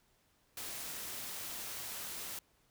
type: noise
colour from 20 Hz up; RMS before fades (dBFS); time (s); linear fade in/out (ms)
white; -43; 0.57-2.39; 2
effects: pink hiss -72 dBFS RMS until 2.7 s